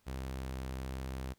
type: tone with vibrato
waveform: sawtooth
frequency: 65.41 Hz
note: C2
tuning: in tune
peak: -34 dBFS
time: 0.06-1.34 s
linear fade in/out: 20 ms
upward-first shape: triangle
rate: 1.3 Hz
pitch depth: 9 cents each way
effects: pink hiss -72 dBFS RMS until 1.38 s